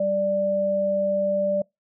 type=tone pair together; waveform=sine; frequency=196 / 588.6 Hz; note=G3 / D5; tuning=0 / +4 cents; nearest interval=octave + perfect fifth; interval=1904 cents; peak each=-30 / -20 dBFS; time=0-1.62 s; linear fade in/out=5 ms; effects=noise-tail reverb RT60 0.2 s tail -26 dB re dry